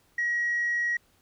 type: tone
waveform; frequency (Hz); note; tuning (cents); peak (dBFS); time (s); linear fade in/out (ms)
sine; 1904; A#6; +36; -23; 0.18-0.97; 5
effects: tanh soft clip ceiling -21 dBFS + pink hiss -65 dBFS RMS until 1.21 s